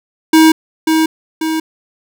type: tone with echo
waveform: square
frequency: 318.5 Hz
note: D#4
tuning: 41 cents sharp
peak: -5 dBFS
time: 0.33-0.52 s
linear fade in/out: 5 ms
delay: 540 ms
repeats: 2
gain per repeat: -5 dB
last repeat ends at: 1.6 s
effects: none